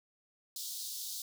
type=high-pass noise; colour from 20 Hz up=pink; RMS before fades=-41 dBFS; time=0.56-1.22 s; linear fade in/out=2 ms; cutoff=3700 Hz; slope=48 dB/octave; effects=none